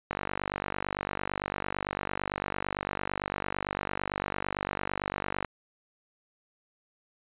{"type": "click train", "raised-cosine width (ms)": 0.5, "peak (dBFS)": -15, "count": 262, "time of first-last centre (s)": [0.11, 5.447], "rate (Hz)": 48.9, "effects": ["resampled to 8000 Hz"]}